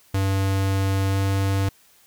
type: tone with pitch glide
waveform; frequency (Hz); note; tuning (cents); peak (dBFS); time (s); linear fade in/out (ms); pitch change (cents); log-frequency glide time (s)
square; 97 to 97.56; G2 to G2; -18 to -8; -20; 0.14-1.69; 5; +10; 1.1-1.17
effects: white hiss -56 dBFS RMS until 2.06 s